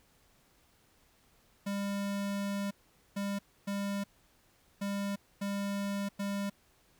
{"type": "tone bursts at uneven times", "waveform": "square", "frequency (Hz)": 200, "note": "G3", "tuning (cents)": 35, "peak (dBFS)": -33, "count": 6, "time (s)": [[1.66, 2.71], [3.16, 3.39], [3.67, 4.04], [4.81, 5.16], [5.41, 6.09], [6.19, 6.5]], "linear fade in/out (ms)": 10, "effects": ["pink hiss -67 dBFS RMS until 6.99 s"]}